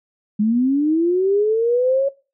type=linear sweep; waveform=sine; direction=up; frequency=204.9 to 556 Hz; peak=-14 dBFS; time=0.39-2.09 s; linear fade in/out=10 ms; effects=noise-tail reverb RT60 0.3 s tail -19 dB re dry